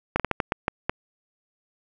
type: slowing click train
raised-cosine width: 0.5 ms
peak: -7 dBFS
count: 8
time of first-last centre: 0.16-0.895 s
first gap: 37 ms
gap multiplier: 1.34
effects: none